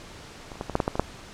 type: clicks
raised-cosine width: 1 ms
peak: -24 / -29 / -16 / -17 / -7 / -8 / -9 / -16 / -6 dBFS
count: 9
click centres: 0.518 / 0.556 / 0.611 / 0.697 / 0.754 / 0.802 / 0.879 / 0.955 / 0.996 s
effects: pink hiss -44 dBFS RMS until 1.33 s + low-pass 7000 Hz 12 dB/octave